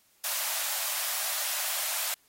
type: high-pass noise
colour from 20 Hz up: white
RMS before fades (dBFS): -31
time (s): 0.24-2.14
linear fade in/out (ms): 0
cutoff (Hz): 560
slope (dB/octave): 96
effects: white hiss -65 dBFS RMS until 2.28 s + AAC 48 kbps